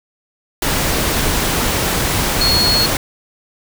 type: tone in noise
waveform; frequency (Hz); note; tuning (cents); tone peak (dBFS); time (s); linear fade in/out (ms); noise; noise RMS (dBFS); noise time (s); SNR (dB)
sine; 4325; C#8; -43; -13; 2.41-2.86; 2; pink; -17; 0.62-2.97; +1
effects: none